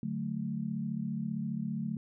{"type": "chord", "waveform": "sine", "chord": "D major", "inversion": "none", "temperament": "equal", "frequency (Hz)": [146.83, 185, 220], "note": ["D3", "F#3", "A3"], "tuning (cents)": [0, 0, 0], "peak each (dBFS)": [-38, -37, -35], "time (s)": [0.03, 1.97], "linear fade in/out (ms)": 2, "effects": []}